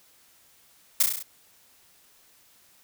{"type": "noise with echo", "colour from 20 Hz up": "blue", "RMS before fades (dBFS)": -19, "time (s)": [1, 1.03], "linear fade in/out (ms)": 5, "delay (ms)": 33, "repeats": 6, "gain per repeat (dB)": -3, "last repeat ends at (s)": 1.228, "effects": ["white hiss -59 dBFS RMS until 2.83 s"]}